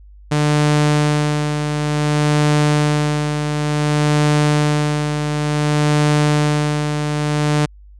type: tone with tremolo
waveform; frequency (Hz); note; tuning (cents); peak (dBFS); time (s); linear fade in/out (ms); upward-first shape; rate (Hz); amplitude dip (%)
sawtooth; 149.1; D3; +27; -8; 0.31-7.66; 10; sine; 0.56; 50
effects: added 50 Hz sine -39 dBFS peak until 7.99 s + resampled to 22050 Hz